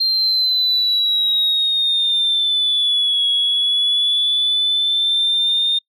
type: exponential two-way sweep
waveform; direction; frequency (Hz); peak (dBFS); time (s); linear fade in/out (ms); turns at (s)
sine; down then up; 4186 to 3337 to 3646; -13; 0-5.79; 10; 3.27
effects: noise-tail reverb RT60 0.1 s tail -22 dB re dry + tanh soft clip ceiling -10 dBFS